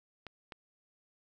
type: clicks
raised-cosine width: 0.3 ms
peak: -28 dBFS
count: 2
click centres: 0.267 / 0.522 s
effects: none